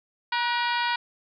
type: harmonic tone with a mistuned harmonic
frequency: 476.7 Hz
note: A#4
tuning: 39 cents sharp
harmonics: 2 / 3 / 4 / 5 / 6 / 7 / 8 / 9 / 10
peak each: -26 / -30 / -32 / -34 / -36 / -37 / -38 / -39 / -40 dBFS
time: 0.32-0.96 s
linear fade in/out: 5 ms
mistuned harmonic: 3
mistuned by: +55 cents
effects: none